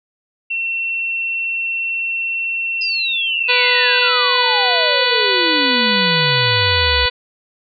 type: tone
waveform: sine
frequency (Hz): 2709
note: E7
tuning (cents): +47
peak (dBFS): -18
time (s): 0.5-4.09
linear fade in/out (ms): 10
type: exponential sweep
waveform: sine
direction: down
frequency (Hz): 5040 to 64.8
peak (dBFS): -20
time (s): 2.81-7.06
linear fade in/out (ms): 5
type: harmonic tone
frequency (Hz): 493.9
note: B4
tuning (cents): 0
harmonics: 1 / 2 / 3 / 4 / 5 / 6 / 7 / 8 / 9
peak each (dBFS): -22 / -22 / -22 / -22 / -22 / -22 / -22 / -22 / -22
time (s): 3.48-7.1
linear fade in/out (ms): 20
effects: none